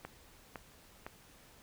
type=click train; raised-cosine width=0.5 ms; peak=-27 dBFS; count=3; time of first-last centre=0.05-1.065 s; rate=1.97 Hz; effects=pink hiss -60 dBFS RMS until 1.62 s